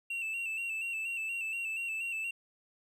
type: tone with vibrato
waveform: triangle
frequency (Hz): 2690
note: E7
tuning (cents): +34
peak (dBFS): -32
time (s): 0.1-2.31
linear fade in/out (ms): 5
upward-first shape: square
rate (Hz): 4.2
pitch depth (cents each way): 37
effects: none